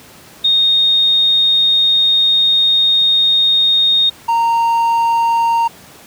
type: tone pair in turn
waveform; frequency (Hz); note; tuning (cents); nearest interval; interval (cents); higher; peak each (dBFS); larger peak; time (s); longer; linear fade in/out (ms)
sine / triangle; 3700 / 925; A#7 / A#5; -14 / -14; 2 octaves; 2400; first; -9; neither; 0.44-4.1 / 4.28-5.68; first; 10
effects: pink hiss -40 dBFS RMS until 6.06 s + high-pass 100 Hz 12 dB/octave